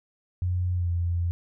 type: tone with pitch glide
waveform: sine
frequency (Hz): 90 to 86.38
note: F#2 to F2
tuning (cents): -47 to -18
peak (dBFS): -23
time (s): 0.42-1.31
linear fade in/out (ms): 0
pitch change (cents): -71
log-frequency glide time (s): 0.74-0.89
effects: none